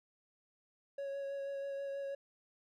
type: tone with vibrato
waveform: triangle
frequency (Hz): 554.4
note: C#5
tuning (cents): 0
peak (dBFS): -36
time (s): 0.98-2.15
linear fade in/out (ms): 5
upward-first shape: sine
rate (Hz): 6.2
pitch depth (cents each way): 13
effects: none